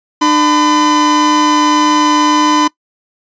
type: tone pair together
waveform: 45% pulse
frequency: 300.3 / 1008 Hz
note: D4 / B5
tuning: +39 / +35 cents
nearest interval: octave + major sixth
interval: 2096 cents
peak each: -11 dBFS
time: 0.21-2.68 s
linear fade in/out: 10 ms
effects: noise-tail reverb RT60 0.1 s tail -22 dB re dry + resampled to 16000 Hz